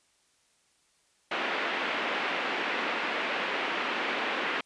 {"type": "band-pass noise", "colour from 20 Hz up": "white", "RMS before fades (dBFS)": -31, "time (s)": [1.31, 4.61], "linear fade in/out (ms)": 5, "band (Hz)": [240, 2700], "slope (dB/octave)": 24, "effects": ["white hiss -68 dBFS RMS until 4.65 s", "resampled to 22050 Hz"]}